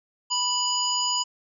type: harmonic tone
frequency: 986 Hz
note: B5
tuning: 3 cents flat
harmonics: 1 / 3 / 5 / 7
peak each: -28 / -28 / -28 / -28 dBFS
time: 0.3-1.24 s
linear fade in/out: 20 ms
effects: none